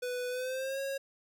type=tone with pitch glide; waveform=square; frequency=495.6 to 546.7 Hz; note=B4 to C#5; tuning=+6 to -24 cents; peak=-34 dBFS; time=0.02-0.98 s; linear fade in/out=10 ms; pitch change=+170 cents; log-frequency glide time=0.29-0.8 s; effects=none